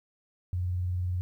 sine tone with vibrato, 90 Hz, F#2, 47 cents flat, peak -27 dBFS, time 0.53-1.21 s, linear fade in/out 0 ms, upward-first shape square, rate 20 Hz, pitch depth 50 cents each way, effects 11-bit

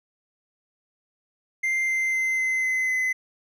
triangle tone with pitch steps, 2093 / 2081 / 2069 / 2057 / 2045 / 2033 Hz, C7 / C7 / C7 / C7 / C7 / B6, 0 / -10 / -20 / -30 / -40 / +50 cents, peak -20 dBFS, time 1.63-3.13 s, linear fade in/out 10 ms, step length 250 ms, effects none

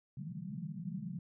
white band-pass noise, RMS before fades -42 dBFS, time 0.17-1.19 s, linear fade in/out 5 ms, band 130 to 210 Hz, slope 96 dB/octave, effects none

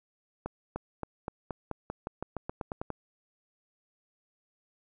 accelerating click train, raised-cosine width 1 ms, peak -20 dBFS, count 15, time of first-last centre 0.46-2.903 s, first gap 300 ms, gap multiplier 0.91, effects none

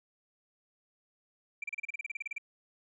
sine tone bursts, 2349 Hz, D7, in tune, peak -32 dBFS, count 15, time 1.62-2.382 s, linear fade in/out 5 ms, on 20 ms, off 33 ms, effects tanh soft clip ceiling -31 dBFS

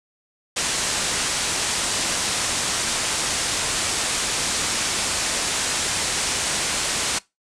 white low-pass noise, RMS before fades -24 dBFS, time 0.56-7.19 s, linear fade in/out 10 ms, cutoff 9300 Hz, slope 48 dB/octave, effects noise-tail reverb RT60 0.2 s tail -21 dB re dry

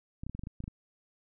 clicks, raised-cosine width 5 ms, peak -27 dBFS, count 10, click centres 0.235 / 0.266 / 0.296 / 0.35 / 0.393 / 0.436 / 0.471 / 0.604 / 0.64 / 0.679 s, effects none

